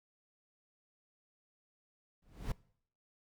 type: noise with exponential growth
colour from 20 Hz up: brown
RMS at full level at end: -33 dBFS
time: 2.22-2.52 s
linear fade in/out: 5 ms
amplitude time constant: 65 ms
effects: noise-tail reverb RT60 0.6 s tail -22 dB re dry